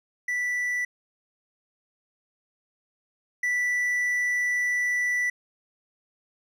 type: tone pair in turn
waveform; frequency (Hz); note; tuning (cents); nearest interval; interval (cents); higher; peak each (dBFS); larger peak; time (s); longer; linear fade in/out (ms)
triangle; 1969 / 1969; B6 / B6; -6 / -6; unison; 0; neither; -23 / -21; second; 0.28-0.85 / 3.43-5.3; second; 5
effects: none